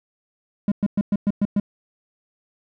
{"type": "tone bursts", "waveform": "triangle", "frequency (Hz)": 203.4, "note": "G#3", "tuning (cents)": -36, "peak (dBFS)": -14, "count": 7, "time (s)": [0.68, 1.599], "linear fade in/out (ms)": 2, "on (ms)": 37, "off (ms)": 110, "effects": []}